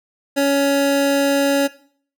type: tone pair together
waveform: square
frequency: 279.5 / 559 Hz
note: C#4 / C#5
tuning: +14 / +14 cents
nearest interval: octave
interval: 1200 cents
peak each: -18 dBFS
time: 0.36-1.68 s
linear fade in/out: 20 ms
effects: noise-tail reverb RT60 0.5 s tail -17 dB re dry